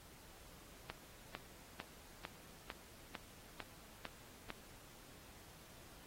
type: click train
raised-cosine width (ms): 0.3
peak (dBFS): -27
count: 9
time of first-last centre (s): 0.9-4.504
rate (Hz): 2.22
effects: pink hiss -60 dBFS RMS until 6.06 s + AAC 48 kbps